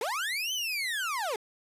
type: linear two-way sweep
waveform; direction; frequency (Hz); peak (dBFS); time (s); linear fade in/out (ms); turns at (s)
30% pulse; up then down; 395.1 to 3115 to 395.1; -27; 0.01-1.36; 2; 0.53
effects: resampled to 32000 Hz